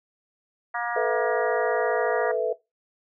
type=harmonic tone; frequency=237.6 Hz; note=A#3; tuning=33 cents sharp; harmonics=3 / 4 / 5 / 6 / 7 / 8; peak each=-31 / -32 / -33 / -34 / -34 / -35 dBFS; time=0.74-2.32 s; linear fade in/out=10 ms
type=chord; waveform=sine; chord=A suspended second; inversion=none; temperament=equal; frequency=440 / 493.9 / 659.3 Hz; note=A4 / B4 / E5; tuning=0 / 0 / 0 cents; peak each=-26 dBFS; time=0.96-2.53 s; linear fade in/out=5 ms
effects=noise-tail reverb RT60 0.2 s tail -19 dB re dry